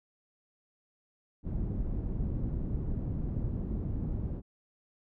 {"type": "low-pass noise", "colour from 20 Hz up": "pink", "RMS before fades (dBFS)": -33, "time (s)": [1.43, 4.42], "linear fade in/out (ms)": 50, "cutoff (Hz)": 220, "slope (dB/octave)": 12, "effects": []}